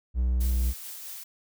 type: tone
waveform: triangle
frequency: 61.74 Hz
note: B1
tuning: in tune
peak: -20 dBFS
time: 0.14-0.74 s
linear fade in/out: 50 ms
type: noise with tremolo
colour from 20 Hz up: blue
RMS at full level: -39 dBFS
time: 0.4-1.24 s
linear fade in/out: 10 ms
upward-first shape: sine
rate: 4.6 Hz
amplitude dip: 25%
effects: none